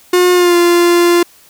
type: tone with pitch glide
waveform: 45% pulse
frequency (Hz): 359.3 to 347.1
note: F4 to F4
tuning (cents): +49 to -11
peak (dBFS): -7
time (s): 0.13-1.23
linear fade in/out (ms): 5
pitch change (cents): -60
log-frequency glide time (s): 0.34-0.56
effects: white hiss -45 dBFS RMS until 1.49 s